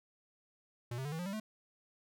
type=tone with pitch steps; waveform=square; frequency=120 / 132.38 / 146.04 / 161.11 / 177.73 / 196.07 / 216.3 Hz; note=B2 / C3 / D3 / E3 / F3 / G3 / A3; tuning=-49 / +21 / -9 / -39 / +31 / +1 / -29 cents; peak=-38 dBFS; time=0.91-1.4 s; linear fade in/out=5 ms; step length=70 ms; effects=none